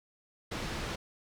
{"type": "low-pass noise", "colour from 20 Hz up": "pink", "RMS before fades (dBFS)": -37, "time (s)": [0.51, 0.96], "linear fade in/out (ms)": 10, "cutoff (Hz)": 5300, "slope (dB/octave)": 12, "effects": []}